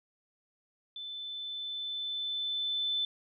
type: tone with level ramp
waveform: sine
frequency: 3520 Hz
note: A7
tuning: in tune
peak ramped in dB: -39 to -28 dBFS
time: 0.96-3.05 s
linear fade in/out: 2 ms
effects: none